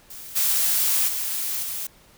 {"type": "noise with level steps", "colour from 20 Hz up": "blue", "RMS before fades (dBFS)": [-39, -21, -27, -30], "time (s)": [0.1, 1.87], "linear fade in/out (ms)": 5, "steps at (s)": [0.35, 1.07, 1.62], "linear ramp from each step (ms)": 20, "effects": ["pink hiss -54 dBFS RMS until 2.17 s"]}